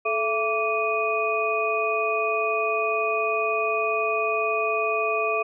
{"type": "tone cluster", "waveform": "sine", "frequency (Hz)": [434.3, 671, 1159, 2483], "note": ["A4", "E5", "D6", "D#7"], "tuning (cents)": [-23, 31, -23, -4], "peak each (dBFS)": -27, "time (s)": [0.05, 5.43], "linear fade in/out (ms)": 10, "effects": []}